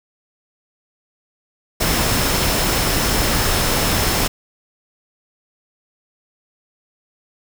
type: tone in noise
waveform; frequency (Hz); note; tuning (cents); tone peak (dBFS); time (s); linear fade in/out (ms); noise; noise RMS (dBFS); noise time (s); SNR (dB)
sine; 5274; E8; 0; -29; 1.8-4.28; 10; pink; -18; 1.8-4.28; -14
effects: none